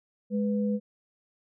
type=tone pair together; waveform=sine; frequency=208 / 495.1 Hz; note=G#3 / B4; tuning=+3 / +4 cents; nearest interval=octave + minor third; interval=1501 cents; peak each=-25 / -32 dBFS; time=0.3-0.8 s; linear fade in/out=50 ms; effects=none